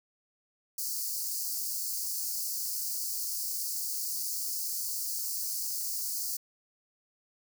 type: high-pass noise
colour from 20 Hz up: white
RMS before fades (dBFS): -34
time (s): 0.78-6.37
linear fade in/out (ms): 5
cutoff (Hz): 4400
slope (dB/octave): 96
effects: none